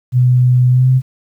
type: tone with pitch glide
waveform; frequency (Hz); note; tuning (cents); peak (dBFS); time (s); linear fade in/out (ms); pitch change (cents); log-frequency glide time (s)
sine; 125.3 to 129.49; B2 to C3; +25 to -18; -7; 0.12-1.02; 50; +57; 0.69-0.9
effects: 8-bit